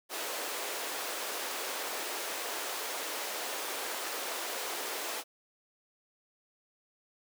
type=high-pass noise; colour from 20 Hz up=pink; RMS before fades=-37 dBFS; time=0.09-5.24 s; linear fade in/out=50 ms; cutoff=390 Hz; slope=24 dB/octave; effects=none